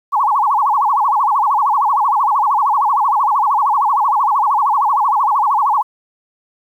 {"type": "tone with vibrato", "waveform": "sine", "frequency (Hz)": 970, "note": "B5", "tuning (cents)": -31, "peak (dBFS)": -11, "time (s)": [0.12, 5.83], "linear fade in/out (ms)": 20, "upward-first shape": "sine", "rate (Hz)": 13, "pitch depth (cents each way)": 290, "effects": ["8-bit"]}